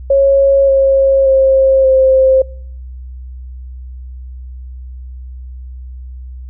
sine tone with pitch steps, 549 / 541.4 / 534 / 526.6 Hz, C#5 / C#5 / C5 / C5, -17 / -41 / +35 / +11 cents, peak -6 dBFS, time 0.1-2.42 s, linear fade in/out 5 ms, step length 580 ms, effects noise-tail reverb RT60 0.7 s tail -26 dB re dry + added 63 Hz sine -26 dBFS peak until 6.49 s

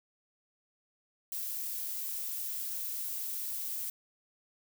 violet noise, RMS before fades -37 dBFS, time 1.32-3.9 s, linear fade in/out 2 ms, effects none

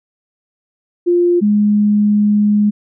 sine tone pair in turn, 350 / 208.1 Hz, F4 / G#3, +4 / +4 cents, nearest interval major sixth, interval 900 cents, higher first, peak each -9 dBFS, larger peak neither, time 1.06-1.41 / 1.41-2.71 s, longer second, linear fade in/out 20 ms, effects none

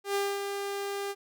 sawtooth tone with ADSR envelope, 399.8 Hz, G4, 34 cents sharp, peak -22 dBFS, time 0.04-1.15 s, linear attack 110 ms, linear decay 240 ms, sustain -6 dB, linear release 44 ms, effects none

